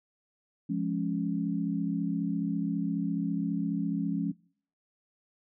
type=chord; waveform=sine; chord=Db major; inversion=first; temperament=just; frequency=173.24 / 207.9 / 277.2 Hz; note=F3 / Ab3 / Db4; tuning=-14 / +2 / 0 cents; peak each=-32 dBFS; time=0.69-4.32 s; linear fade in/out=10 ms; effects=noise-tail reverb RT60 0.5 s tail -22 dB re dry